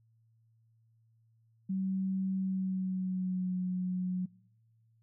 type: tone with pitch glide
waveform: sine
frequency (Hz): 190.3 to 182.76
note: F#3 to F#3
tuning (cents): +49 to -21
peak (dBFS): -30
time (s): 1.69-4.26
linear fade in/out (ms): 10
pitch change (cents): -70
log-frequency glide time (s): 2.36-3.57
effects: noise-tail reverb RT60 1.0 s tail -25 dB re dry + added 113 Hz sine -65 dBFS peak until 5.02 s